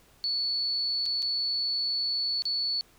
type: tone with dropouts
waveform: sine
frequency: 4436 Hz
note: C#8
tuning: in tune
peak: -26 dBFS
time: 0.24-2.81 s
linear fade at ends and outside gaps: 0 ms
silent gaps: 1.056-1.061 / 1.221-1.226 / 2.421-2.454 s
effects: pink hiss -60 dBFS RMS until 2.98 s